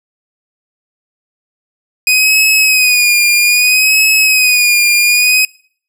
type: tone with vibrato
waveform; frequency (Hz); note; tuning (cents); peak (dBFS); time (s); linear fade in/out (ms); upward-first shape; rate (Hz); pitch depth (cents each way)
sawtooth; 2489; D#7; 0; -4; 2.07-5.45; 2; sine; 0.62; 58
effects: noise-tail reverb RT60 0.5 s tail -24 dB re dry